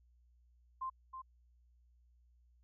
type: tone with echo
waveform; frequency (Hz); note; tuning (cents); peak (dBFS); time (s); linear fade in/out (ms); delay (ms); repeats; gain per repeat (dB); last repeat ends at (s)
sine; 1046.5; C6; 0; -37; 0.81-0.9; 10; 320; 1; -7; 1.22
effects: added 60 Hz sine -65 dBFS peak until 2.63 s